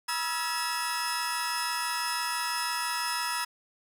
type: tone cluster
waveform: 30% pulse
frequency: 968 / 1292 / 1358 / 1684 / 5170 Hz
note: B5 / E6 / F6 / G#6 / E8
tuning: -35 / -35 / -49 / +24 / -34 cents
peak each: -30 / -34 / -36 / -35 / -31 dBFS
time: 0.08-3.45 s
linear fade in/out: 10 ms
effects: none